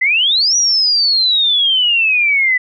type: exponential two-way sweep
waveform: sine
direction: up then down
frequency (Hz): 1975.5 to 5870 to 1975.5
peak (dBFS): -10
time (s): 0.01-2.58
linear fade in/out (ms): 10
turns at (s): 0.56
effects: none